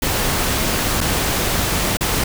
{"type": "noise with dropouts", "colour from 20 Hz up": "pink", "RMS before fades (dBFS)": -19, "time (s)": [0.02, 2.24], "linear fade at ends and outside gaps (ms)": 5, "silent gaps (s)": [[1.007, 1.011], [1.971, 2.008]], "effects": []}